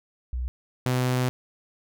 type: tone pair in turn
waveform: sine / sawtooth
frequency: 62 / 126.53 Hz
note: B1 / B2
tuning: +7 / +42 cents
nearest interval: octave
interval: 1235 cents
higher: second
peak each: -26 / -18 dBFS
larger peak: second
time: 0.33-0.48 / 0.86-1.29 s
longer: second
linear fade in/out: 0 ms
effects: none